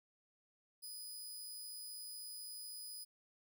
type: tone with amplitude modulation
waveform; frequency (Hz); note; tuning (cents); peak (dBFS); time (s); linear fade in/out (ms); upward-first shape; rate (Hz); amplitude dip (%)
15% pulse; 4978; D#8; 0; -39; 0.82-3.05; 20; sine; 177; 25
effects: none